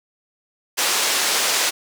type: band-pass noise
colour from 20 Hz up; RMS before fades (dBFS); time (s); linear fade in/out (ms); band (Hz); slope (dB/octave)
white; -20; 0.77-1.71; 20; 400 to 7400; 12
effects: none